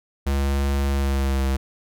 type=tone with pitch glide; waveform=square; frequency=69.3 to 66.98 Hz; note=C#2 to C2; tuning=0 to +41 cents; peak=-20 dBFS; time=0.26-1.57 s; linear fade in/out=10 ms; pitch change=-59 cents; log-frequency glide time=0.91-1.45 s; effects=none